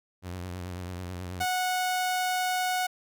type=tone with vibrato; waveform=sawtooth; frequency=90.1 Hz; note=F#2; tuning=45 cents flat; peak=-31 dBFS; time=0.22-1.46 s; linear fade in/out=50 ms; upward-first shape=triangle; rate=9.2 Hz; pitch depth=69 cents each way
type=tone; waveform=sawtooth; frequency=735 Hz; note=F#5; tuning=12 cents flat; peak=-22 dBFS; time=1.4-2.87 s; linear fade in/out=10 ms
effects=none